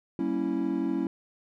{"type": "chord", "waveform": "triangle", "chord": "G diminished seventh", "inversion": "none", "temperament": "equal with one note detuned", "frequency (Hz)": [192.85, 233.1, 277.2, 329.6], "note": ["G3", "Bb3", "Db4", "Fb4"], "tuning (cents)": [-28, 0, 0, 0], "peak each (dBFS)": [-32, -32, -28, -28], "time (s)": [0.19, 1.07], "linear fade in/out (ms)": 2, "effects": []}